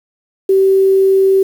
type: tone with quantisation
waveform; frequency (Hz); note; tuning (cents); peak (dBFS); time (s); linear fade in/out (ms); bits
sine; 385.5; G4; -29; -7; 0.49-1.43; 5; 6
effects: none